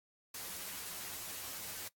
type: noise with comb filter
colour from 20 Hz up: white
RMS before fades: -44 dBFS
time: 0.34-1.88 s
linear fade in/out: 5 ms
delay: 11 ms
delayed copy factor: +0.9
effects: noise-tail reverb RT60 0.1 s tail -19 dB re dry + AAC 64 kbps